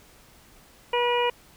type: harmonic tone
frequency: 483.6 Hz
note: B4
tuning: 36 cents flat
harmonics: 1 / 2 / 3 / 4 / 5 / 6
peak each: -24 / -25 / -39 / -35 / -31 / -31 dBFS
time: 0.93-1.3 s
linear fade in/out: 5 ms
effects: pink hiss -54 dBFS RMS until 1.56 s